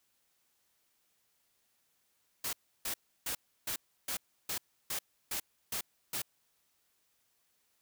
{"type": "noise bursts", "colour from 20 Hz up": "white", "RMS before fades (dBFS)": -36, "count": 10, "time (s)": [2.44, 6.22], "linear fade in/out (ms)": 5, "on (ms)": 90, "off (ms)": 320, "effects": ["white hiss -75 dBFS RMS until 7.81 s"]}